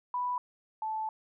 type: tone pair in turn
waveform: sine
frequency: 987.8 / 873.6 Hz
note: B5 / A5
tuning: 0 / -13 cents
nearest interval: major second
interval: 213 cents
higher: first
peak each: -29 / -31 dBFS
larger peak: first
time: 0.14-0.38 / 0.82-1.09 s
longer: second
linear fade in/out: 2 ms
effects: none